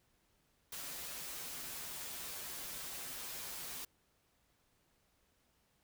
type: noise with comb filter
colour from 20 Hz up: white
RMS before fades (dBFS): -45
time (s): 0.72-3.85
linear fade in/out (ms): 5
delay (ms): 9.4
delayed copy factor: -0.6
effects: pink hiss -75 dBFS RMS until 5.83 s